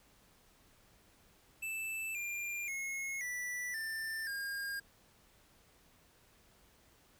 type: tone with pitch steps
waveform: square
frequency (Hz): 2641 / 2394 / 2170 / 1967.1 / 1783.1 / 1616.4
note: E7 / D7 / C#7 / B6 / A6 / G#6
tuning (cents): +3 / +33 / -37 / -7 / +23 / -47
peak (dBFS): -38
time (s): 1.62-4.8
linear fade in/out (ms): 10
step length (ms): 530
effects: pink hiss -66 dBFS RMS until 7.19 s